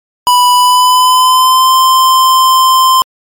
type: tone with pitch glide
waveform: square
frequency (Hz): 987.8 to 1040.5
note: B5 to C6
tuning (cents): 0 to -10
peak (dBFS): -5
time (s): 0.27-3.02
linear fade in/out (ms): 0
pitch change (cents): +90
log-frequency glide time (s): 0.53-1.74
effects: MP3 96 kbps